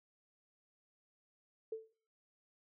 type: tone with exponential decay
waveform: sine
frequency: 443.3 Hz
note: A4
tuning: 13 cents sharp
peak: -35 dBFS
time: 1.72-1.93 s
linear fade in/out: 5 ms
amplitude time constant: 45 ms
effects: noise-tail reverb RT60 0.5 s tail -24 dB re dry